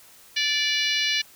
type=harmonic tone; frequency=583 Hz; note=D5; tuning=13 cents flat; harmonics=3 / 4 / 5 / 6 / 7 / 8 / 9 / 10; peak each=-30 / -27 / -27 / -30 / -28 / -34 / -36 / -36 dBFS; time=0.36-1.22 s; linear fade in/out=10 ms; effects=white hiss -51 dBFS RMS until 1.35 s